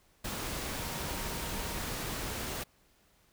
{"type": "tone in noise", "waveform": "sine", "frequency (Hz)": 932.3, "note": "A#5", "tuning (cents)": 0, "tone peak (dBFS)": -48, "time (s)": [0.78, 1.8], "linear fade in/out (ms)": 10, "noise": "pink", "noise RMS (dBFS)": -37, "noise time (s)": [0.24, 2.64], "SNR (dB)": -14, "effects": ["pink hiss -67 dBFS RMS until 3.32 s"]}